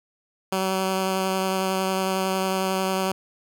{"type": "tone with vibrato", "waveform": "10% pulse", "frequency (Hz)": 189.6, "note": "F#3", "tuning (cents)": 43, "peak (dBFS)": -14, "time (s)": [0.52, 3.12], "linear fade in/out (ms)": 5, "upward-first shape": "sine", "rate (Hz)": 11, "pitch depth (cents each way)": 11, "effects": []}